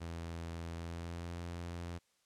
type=tone with pitch glide; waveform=sawtooth; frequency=83.7 to 86.05 Hz; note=E2 to F2; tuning=+27 to -25 cents; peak=-37 dBFS; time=0-1.99 s; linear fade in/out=20 ms; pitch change=+48 cents; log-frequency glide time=0.73-1.36 s; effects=white hiss -75 dBFS RMS until 2.25 s + low-pass 9000 Hz 12 dB/octave